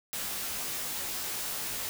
white noise with comb filter, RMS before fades -35 dBFS, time 0.13-1.89 s, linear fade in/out 0 ms, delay 17 ms, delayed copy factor -1, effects none

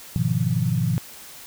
sine chord, F half-diminished seventh, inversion first, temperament equal, 103.83 / 123.47 / 155.56 / 174.61 Hz, Ab2 / Cb3 / Eb3 / F3, 0 / 0 / 0 / 0 cents, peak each -27 / -23 / -25 / -25 dBFS, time 0.16-0.98 s, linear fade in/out 0 ms, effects white hiss -42 dBFS RMS until 1.46 s

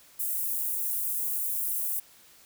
white high-pass noise, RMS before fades -30 dBFS, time 0.19-2 s, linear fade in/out 10 ms, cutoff 10000 Hz, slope 24 dB/octave, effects white hiss -56 dBFS RMS until 2.45 s

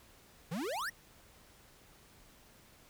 square exponential sweep, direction up, 146.83 to 1975.5 Hz, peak -36 dBFS, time 0.51-0.9 s, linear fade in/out 10 ms, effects pink hiss -61 dBFS RMS until 2.89 s

